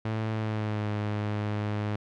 sawtooth tone with pitch glide, 110 to 104.85 Hz, A2 to G#2, 0 to +17 cents, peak -24 dBFS, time 0.05-1.96 s, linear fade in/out 5 ms, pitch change -83 cents, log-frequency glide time 0.32-0.89 s, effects low-pass 3000 Hz 12 dB/octave

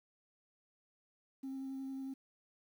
sine tone with vibrato, 267.7 Hz, C4, 40 cents sharp, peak -38 dBFS, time 1.43-2.14 s, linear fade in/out 10 ms, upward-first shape sine, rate 11 Hz, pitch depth 12 cents each way, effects tanh soft clip ceiling -38 dBFS + 11-bit

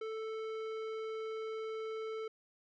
sine tone with tanh clipping, 440.8 Hz, A4, 3 cents sharp, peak -40 dBFS, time 0.01-2.28 s, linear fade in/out 5 ms, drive 15 dB, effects none

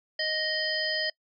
harmonic tone, 622.3 Hz, D#5, in tune, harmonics 1 / 3 / 5 / 7 / 8, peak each -34 / -31 / -35 / -36 / -31 dBFS, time 0.19-1.1 s, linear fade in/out 5 ms, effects noise-tail reverb RT60 0.1 s tail -25 dB re dry

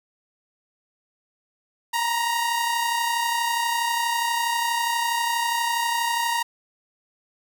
sawtooth tone pair together, 932.3 / 964.6 Hz, A#5 / B5, 0 / -41 cents, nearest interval minor second, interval 59 cents, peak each -19 / -25 dBFS, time 1.93-6.43 s, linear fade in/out 10 ms, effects none

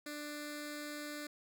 10% pulse tone with notch filter, 295.7 Hz, D4, 12 cents sharp, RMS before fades -44 dBFS, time 0.06-1.27 s, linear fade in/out 5 ms, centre 910 Hz, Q 1, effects none

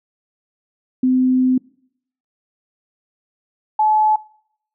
sine tone pair in turn, 256.2 / 859.3 Hz, C4 / A5, -36 / -41 cents, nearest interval octave + major sixth, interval 2095 cents, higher second, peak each -12 dBFS, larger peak neither, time 1.03-1.58 / 3.79-4.16 s, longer first, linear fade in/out 5 ms, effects noise-tail reverb RT60 0.7 s tail -24 dB re dry

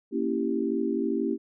sine chord, A# diminished seventh, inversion none, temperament equal, 233.1 / 277.2 / 329.6 / 392 Hz, A#3 / C#4 / E4 / G4, 0 / 0 / 0 / 0 cents, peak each -30 dBFS, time 0.11-1.38 s, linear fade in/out 50 ms, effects none

